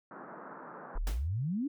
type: band-pass noise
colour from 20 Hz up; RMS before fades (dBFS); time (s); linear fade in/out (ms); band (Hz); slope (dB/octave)
white; -47; 0.11-0.98; 2; 150 to 1500; 48
type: exponential sweep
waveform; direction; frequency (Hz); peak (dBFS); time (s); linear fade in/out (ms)
sine; up; 30.21 to 303.7; -30; 0.95-1.68; 10
type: noise with exponential decay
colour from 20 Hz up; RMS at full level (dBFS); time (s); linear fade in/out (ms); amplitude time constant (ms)
pink; -38; 1.07-1.28; 1; 45
effects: none